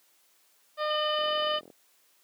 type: harmonic tone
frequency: 607 Hz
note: D#5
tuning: 43 cents flat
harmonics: 1 / 2 / 3 / 4 / 5 / 6 / 7 / 8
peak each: -29 / -31 / -38 / -47 / -42 / -43 / -50 / -45 dBFS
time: 0.77-1.61 s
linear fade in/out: 50 ms
type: tone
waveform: sine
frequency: 3008 Hz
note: F#7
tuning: 28 cents sharp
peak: -31 dBFS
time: 0.9-1.59 s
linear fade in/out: 5 ms
type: click train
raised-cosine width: 2 ms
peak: -33 dBFS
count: 23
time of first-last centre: 1.19-1.702 s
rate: 43 Hz
effects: white hiss -65 dBFS RMS until 2.23 s + high-pass 300 Hz 12 dB/octave